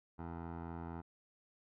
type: tone with low-pass filter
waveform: 15% pulse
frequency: 84 Hz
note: E2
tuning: 33 cents sharp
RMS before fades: -45 dBFS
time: 0.18-1.02 s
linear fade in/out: 20 ms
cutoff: 1100 Hz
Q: 2
effects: none